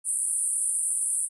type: band-pass noise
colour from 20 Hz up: pink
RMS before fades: -27 dBFS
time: 0.04-1.29 s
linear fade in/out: 50 ms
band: 8800 to 10000 Hz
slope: 96 dB/octave
effects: none